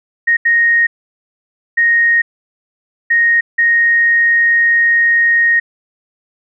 sine tone bursts at uneven times, 1864.7 Hz, A#6, in tune, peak -8 dBFS, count 5, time 0.27-0.37 / 0.45-0.87 / 1.77-2.22 / 3.1-3.41 / 3.58-5.6 s, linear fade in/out 10 ms, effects none

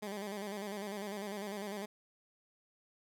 15% pulse tone with vibrato, 203.1 Hz, G#3, 38 cents flat, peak -33 dBFS, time 0.02-1.86 s, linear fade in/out 10 ms, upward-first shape square, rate 10 Hz, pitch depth 65 cents each way, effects none

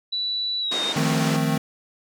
sine tone with pitch glide, 3951 to 3686 Hz, B7 to A#7, 0 to -20 cents, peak -23 dBFS, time 0.12-0.93 s, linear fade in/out 10 ms, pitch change -120 cents, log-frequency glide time 0.6-0.8 s
pink band-pass noise, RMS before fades -30 dBFS, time 0.71-1.37 s, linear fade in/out 10 ms, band 240 to 7700 Hz, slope 24 dB/octave
square chord, F dominant seventh, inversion third, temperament equal with one note detuned, 155.56 / 174.61 / 219.2 / 261.6 Hz, Eb3 / F3 / A3 / C4, 0 / 0 / -6 / 0 cents, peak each -24 / -30 / -27 / -27 dBFS, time 0.96-1.58 s, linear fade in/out 5 ms
effects none

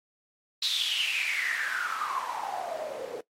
white noise with band-pass filter sweep, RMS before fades -31 dBFS, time 0.62-3.21 s, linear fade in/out 5 ms, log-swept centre 4000 to 440 Hz, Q 8.8, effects noise-tail reverb RT60 0.1 s tail -18 dB re dry + MP3 64 kbps

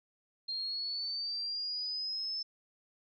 sine linear sweep, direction up, 4186 to 5280 Hz, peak -34 dBFS, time 0.48-2.43 s, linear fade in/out 10 ms, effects none

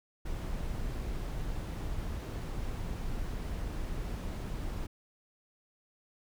brown noise, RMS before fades -36 dBFS, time 0.25-4.87 s, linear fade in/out 10 ms, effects none

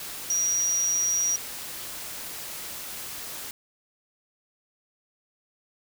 sine tone in noise, 5760 Hz, F#8, 47 cents flat, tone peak -22 dBFS, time 0.3-1.36 s, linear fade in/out 2 ms, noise white, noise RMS -37 dBFS, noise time 0-3.51 s, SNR +12 dB, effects none

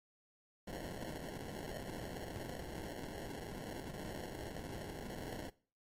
blue noise with sample-and-hold, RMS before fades -45 dBFS, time 0.67-5.5 s, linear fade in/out 5 ms, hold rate 1225 Hz, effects noise-tail reverb RT60 0.4 s tail -20 dB re dry + MP3 64 kbps

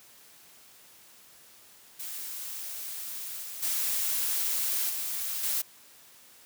blue noise with level steps, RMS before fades -38 / -40 / -29 / -33 / -29 dBFS, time 1.99-5.62 s, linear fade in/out 10 ms, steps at 3.42 / 3.62 / 4.89 / 5.43 s, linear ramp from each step 10 ms, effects white hiss -55 dBFS RMS until 6.45 s + high-pass 80 Hz 12 dB/octave

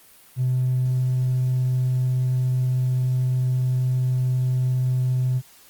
sine tone with hard clipping, 127.6 Hz, C3, 43 cents flat, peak -19 dBFS, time 0.36-5.42 s, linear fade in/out 50 ms, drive 1 dB, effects white hiss -51 dBFS RMS until 5.69 s + Opus 32 kbps

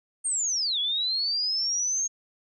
sine linear two-way sweep, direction down then up, 8870 to 3322 to 6530 Hz, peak -24 dBFS, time 0.24-2.08 s, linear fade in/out 20 ms, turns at 0.79 s, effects none

